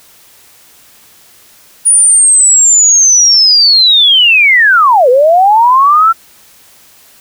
sine linear two-way sweep, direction down then up, 9660 to 477.9 to 1363 Hz, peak -3 dBFS, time 1.85-6.13 s, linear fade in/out 20 ms, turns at 5.09 s, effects white hiss -42 dBFS RMS until 7.2 s

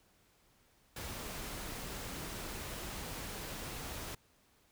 pink noise, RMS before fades -43 dBFS, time 0.96-4.15 s, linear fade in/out 5 ms, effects pink hiss -69 dBFS RMS until 4.71 s

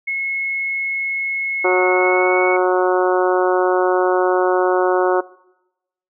sine tone with pitch glide, 2178 to 2211 Hz, C#7 to C#7, -31 to -5 cents, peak -19 dBFS, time 0.07-2.57 s, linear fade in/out 10 ms, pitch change +26 cents, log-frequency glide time 1.89-2.36 s
harmonic tone, 183 Hz, F#3, 19 cents flat, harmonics 2 / 3 / 4 / 5 / 6 / 7 / 8, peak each -16 / -20 / -22 / -24 / -26 / -27 / -28 dBFS, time 1.64-5.21 s, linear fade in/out 10 ms
effects noise-tail reverb RT60 0.9 s tail -21 dB re dry

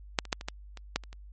clicks, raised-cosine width 0.2 ms, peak -6 / -26 / -9 / -22 / -15 / -26 / -9 / -30 / -30 dBFS, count 9, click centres 0.188 / 0.253 / 0.328 / 0.411 / 0.485 / 0.773 / 0.96 / 1.037 / 1.129 s, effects added 50 Hz sine -45 dBFS peak until 1.32 s + MP3 32 kbps

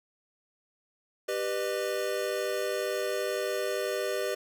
square chord, G augmented, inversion none, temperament equal with one note detuned, 392 / 493.9 / 606.3 Hz, G4 / B4 / D#5, 0 / 0 / -45 cents, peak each -34 dBFS, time 1.28-4.35 s, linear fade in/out 10 ms, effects none

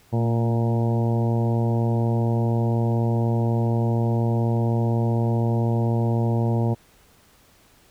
harmonic tone with a mistuned harmonic, 116.54 Hz, A#2, in tune, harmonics 1 / 2 / 3 / 4 / 5 / 6 / 7 / 8, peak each -20 / -26 / -30 / -32 / -34 / -36 / -37 / -38 dBFS, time 0.12-6.75 s, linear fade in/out 20 ms, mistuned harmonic 2, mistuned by -31 cents, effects pink hiss -56 dBFS RMS until 7.9 s

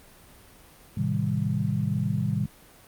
sine chord, A half-diminished seventh, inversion none, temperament just, 110 / 132 / 158.4 / 198 Hz, A2 / C3 / Eb3 / G3, 0 / +16 / +31 / +18 cents, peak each -29 dBFS, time 0.97-2.46 s, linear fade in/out 5 ms, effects pink hiss -52 dBFS RMS until 2.87 s + Opus 32 kbps

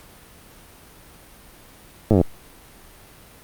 slowing click train, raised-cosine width 2 ms, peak -3 dBFS, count 11, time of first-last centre 2.11-2.213 s, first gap 9 ms, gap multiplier 1.03, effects pink hiss -47 dBFS RMS until 3.43 s + Opus 48 kbps

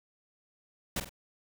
pink noise with echo, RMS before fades -32 dBFS, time 0.96-1 s, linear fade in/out 5 ms, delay 47 ms, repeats 2, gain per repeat -8 dB, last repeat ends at 1.094 s, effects none

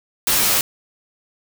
white noise with comb filter, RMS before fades -17 dBFS, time 0.27-0.61 s, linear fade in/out 2 ms, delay 12 ms, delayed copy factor -0.9, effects none

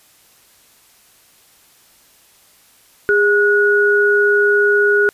sine tone pair together, 409.1 / 1458 Hz, G#4 / F#6, -26 / -26 cents, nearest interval octave + minor seventh, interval 2200 cents, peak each -13 dBFS, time 3.09-5.09 s, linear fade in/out 0 ms, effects white hiss -51 dBFS RMS until 5.13 s + resampled to 32000 Hz

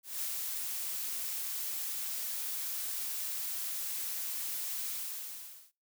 blue noise with ADSR envelope, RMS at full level -35 dBFS, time 0.03-5.72 s, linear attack 190 ms, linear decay 77 ms, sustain -2 dB, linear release 850 ms, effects noise-tail reverb RT60 0.3 s tail -23 dB re dry

